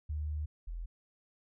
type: tone pair in turn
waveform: sine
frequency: 75.7 / 42.19 Hz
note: D#2 / E1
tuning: -47 / +41 cents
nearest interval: minor seventh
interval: 1012 cents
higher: first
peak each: -33 / -37 dBFS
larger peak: first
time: 0.09-0.46 / 0.67-0.86 s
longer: first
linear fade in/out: 10 ms
effects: none